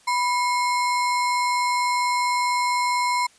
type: tone with sample-and-hold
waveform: sine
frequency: 987.8 Hz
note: B5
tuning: in tune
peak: -19 dBFS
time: 0.07-3.27 s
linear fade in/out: 10 ms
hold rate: 3150 Hz
effects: white hiss -55 dBFS RMS until 3.38 s + resampled to 22050 Hz